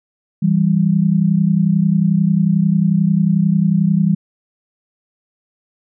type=tone pair together; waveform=sine; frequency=164.9 / 196.1 Hz; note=E3 / G3; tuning=+1 / +1 cents; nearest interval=minor third; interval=300 cents; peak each=-14 dBFS; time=0.42-4.15 s; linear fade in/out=10 ms; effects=none